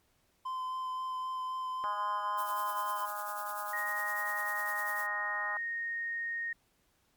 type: tone with vibrato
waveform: triangle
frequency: 1030 Hz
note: C6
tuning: 28 cents flat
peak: -32 dBFS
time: 0.45-3.06 s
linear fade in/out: 10 ms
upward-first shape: sine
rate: 3.8 Hz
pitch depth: 10 cents each way
type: harmonic tone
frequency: 206.8 Hz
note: G#3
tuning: 7 cents flat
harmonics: 3 / 4 / 5 / 6 / 7 / 8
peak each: -47 / -41 / -42 / -40 / -46 / -52 dBFS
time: 1.84-5.57 s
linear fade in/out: 0 ms
type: noise with tremolo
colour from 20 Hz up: violet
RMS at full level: -42 dBFS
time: 2.37-5.07 s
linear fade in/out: 20 ms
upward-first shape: triangle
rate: 10 Hz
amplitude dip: 70%
type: tone with pitch glide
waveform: sine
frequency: 1874 to 1856.8 Hz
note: A#6 to A#6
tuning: +9 to -7 cents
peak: -33 dBFS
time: 3.73-6.53 s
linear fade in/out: 5 ms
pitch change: -16 cents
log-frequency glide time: 4.13-5.82 s
effects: pink hiss -72 dBFS RMS until 7.16 s + MP3 96 kbps